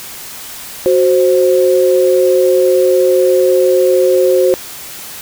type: tone pair together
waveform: sine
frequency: 369.6 / 525.6 Hz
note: F#4 / C5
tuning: -2 / +8 cents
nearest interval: tritone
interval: 610 cents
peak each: -10 dBFS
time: 0.86-4.54 s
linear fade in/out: 0 ms
effects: white hiss -29 dBFS RMS until 5.21 s